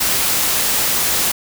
white noise, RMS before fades -17 dBFS, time 0-1.32 s, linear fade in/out 10 ms, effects none

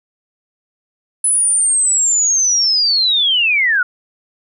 sine linear sweep, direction down, 10170 to 1400 Hz, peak -11 dBFS, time 1.24-3.83 s, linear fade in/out 5 ms, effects none

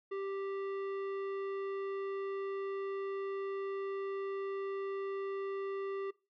sine tone with tanh clipping, 392 Hz, G4, in tune, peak -38 dBFS, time 0.11-6.11 s, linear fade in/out 10 ms, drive 16 dB, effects noise-tail reverb RT60 0.3 s tail -22 dB re dry + low-pass 3000 Hz 12 dB/octave

